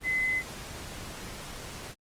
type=tone in noise; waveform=sine; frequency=2034 Hz; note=C7; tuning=50 cents flat; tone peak=-25 dBFS; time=0.03-0.43 s; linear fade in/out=50 ms; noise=pink; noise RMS=-41 dBFS; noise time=0-1.95 s; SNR=+13 dB; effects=low-pass 11000 Hz 12 dB/octave + Opus 24 kbps